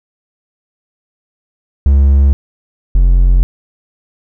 triangle tone pair in turn, 69.3 / 44.41 Hz, C#2 / F1, 0 / +30 cents, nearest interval minor sixth, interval 770 cents, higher first, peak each -3 dBFS, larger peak neither, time 1.86-2.33 / 2.95-3.43 s, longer second, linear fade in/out 0 ms, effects none

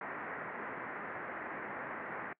white low-pass noise, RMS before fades -42 dBFS, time 0.01-2.33 s, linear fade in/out 2 ms, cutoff 2000 Hz, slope 48 dB/octave, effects noise-tail reverb RT60 0.1 s tail -22 dB re dry + high-pass 200 Hz 12 dB/octave

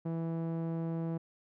sawtooth tone with low-pass filter, 164.81 Hz, E3, in tune, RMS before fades -35 dBFS, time 0.05-1.18 s, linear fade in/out 10 ms, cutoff 680 Hz, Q 0.65, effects none

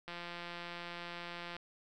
click train, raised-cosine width 0.3 ms, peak -28 dBFS, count 258, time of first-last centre 0.08-1.566 s, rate 173 Hz, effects none

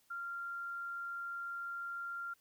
sine tone, 1387 Hz, F6, 12 cents flat, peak -39 dBFS, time 0.1-2.34 s, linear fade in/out 10 ms, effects white hiss -72 dBFS RMS until 2.4 s

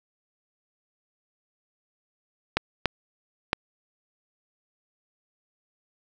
clicks, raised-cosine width 0.3 ms, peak -5 dBFS, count 3, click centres 2.57 / 2.857 / 3.531 s, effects none

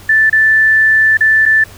sine tone with dropouts, 1760 Hz, A6, in tune, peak -6 dBFS, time 0.09-1.64 s, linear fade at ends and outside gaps 5 ms, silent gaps 0.298-0.327 / 1.172-1.207 / 1.455-1.46 s, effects added 95 Hz sine -38 dBFS peak until 1.77 s + pink hiss -38 dBFS RMS until 1.77 s

